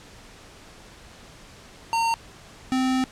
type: tone pair in turn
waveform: square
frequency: 915 / 259.2 Hz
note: A#5 / C4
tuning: -32 / -16 cents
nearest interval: octave + minor seventh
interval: 2184 cents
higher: first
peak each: -21 dBFS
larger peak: neither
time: 1.93-2.14 / 2.72-3.04 s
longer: second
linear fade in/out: 0 ms
effects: pink hiss -47 dBFS RMS until 3.11 s + low-pass 8000 Hz 12 dB/octave